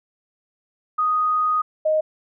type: tone pair in turn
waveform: sine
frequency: 1244.5 / 622.2 Hz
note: D#6 / D#5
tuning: 0 / 0 cents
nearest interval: octave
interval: 1200 cents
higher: first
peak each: -17 / -16 dBFS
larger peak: second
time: 0.98-1.62 / 1.85-2.01 s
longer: first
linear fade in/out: 10 ms
effects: none